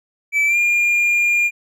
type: tone with pitch glide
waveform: triangle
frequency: 2310 to 2409 Hz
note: D7 to D7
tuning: -29 to +43 cents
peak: -12 dBFS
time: 0.32-1.51 s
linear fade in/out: 50 ms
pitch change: +72 cents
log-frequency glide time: 0.46-0.57 s
effects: none